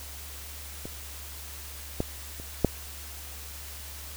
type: clicks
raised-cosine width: 2 ms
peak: -23 / -13 / -28 / -6 dBFS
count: 4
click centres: 0.855 / 2.004 / 2.399 / 2.647 s
effects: added 71 Hz sine -43 dBFS peak until 4.16 s + white hiss -43 dBFS RMS until 4.16 s